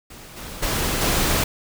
pink noise with level steps, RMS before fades -41 / -35 / -23 / -20 dBFS, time 0.1-1.44 s, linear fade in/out 5 ms, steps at 0.36 / 0.62 / 1.01 s, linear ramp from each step 10 ms, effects none

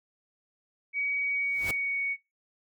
sine tone with pitch glide, 2261 to 2231 Hz, C#7 to C#7, +34 to +11 cents, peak -27 dBFS, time 0.93-2.17 s, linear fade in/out 50 ms, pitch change -23 cents, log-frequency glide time 1.18-2 s
pink noise with exponential growth, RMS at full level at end -32 dBFS, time 1.47-1.71 s, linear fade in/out 2 ms, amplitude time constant 51 ms
effects noise-tail reverb RT60 0.2 s tail -18 dB re dry

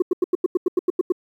sine tone bursts, 361.7 Hz, F#4, 39 cents flat, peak -12 dBFS, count 11, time 0-1.122 s, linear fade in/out 5 ms, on 22 ms, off 88 ms, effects tanh soft clip ceiling -13 dBFS + 9-bit

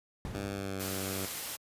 brown noise with exponential decay, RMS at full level -32 dBFS, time 0.25-1.08 s, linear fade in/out 1 ms, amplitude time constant 180 ms
10% pulse tone with pitch glide, 100 to 95.82 Hz, G2 to G2, +35 to -39 cents, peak -27 dBFS, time 0.34-1.26 s, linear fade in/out 10 ms, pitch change -74 cents, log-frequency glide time 0.47-0.79 s
white noise, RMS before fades -38 dBFS, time 0.79-1.57 s, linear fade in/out 20 ms
effects high-pass 60 Hz 12 dB/octave + resampled to 32000 Hz

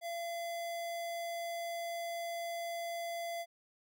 square tone, 681 Hz, F5, 44 cents flat, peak -38 dBFS, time 0.01-3.46 s, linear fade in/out 50 ms, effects none

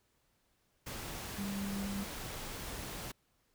sine tone in noise, 198.5 Hz, G3, 22 cents sharp, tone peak -36 dBFS, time 1.38-2.04 s, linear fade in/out 10 ms, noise pink, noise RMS -43 dBFS, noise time 0.86-3.12 s, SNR +4 dB, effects pink hiss -75 dBFS RMS until 3.54 s

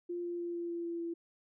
sine tone with pitch steps, 349.2 / 347.2 / 345.2 / 343.2 / 341.2 / 339.3 / 337.3 Hz, F4 / F4 / F4 / F4 / F4 / F4 / E4, 0 / -10 / -20 / -30 / -40 / -50 / +40 cents, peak -35 dBFS, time 0.09-1.14 s, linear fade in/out 10 ms, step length 150 ms, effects none

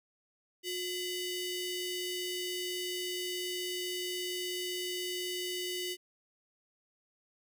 sawtooth ring-modulated tone, 1661.2 Hz, G#6, in tune, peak -28 dBFS, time 0.63-5.97 s, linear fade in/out 50 ms, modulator 1300 Hz, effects none

